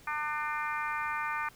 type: harmonic tone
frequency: 300 Hz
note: D4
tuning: 37 cents sharp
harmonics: 3 / 4 / 5 / 6 / 7 / 8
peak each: -37 / -35 / -38 / -40 / -42 / -41 dBFS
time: 0.07-1.49 s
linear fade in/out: 5 ms
effects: pink hiss -57 dBFS RMS until 1.55 s